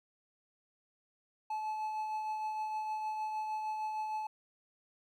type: tone with tremolo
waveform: triangle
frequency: 863 Hz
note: A5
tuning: 34 cents flat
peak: -31 dBFS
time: 1.5-4.27 s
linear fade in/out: 5 ms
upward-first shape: triangle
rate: 6.5 Hz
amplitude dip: 35%
effects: 12-bit